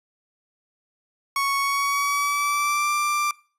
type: tone with pitch glide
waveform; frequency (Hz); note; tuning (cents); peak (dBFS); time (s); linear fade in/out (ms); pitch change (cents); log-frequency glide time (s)
30% pulse; 1108.7 to 1181.4; C#6 to D6; 0 to +10; -18; 1.36-3.31; 2; +110; 1.59-2.92
effects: noise-tail reverb RT60 0.4 s tail -22 dB re dry + resampled to 32000 Hz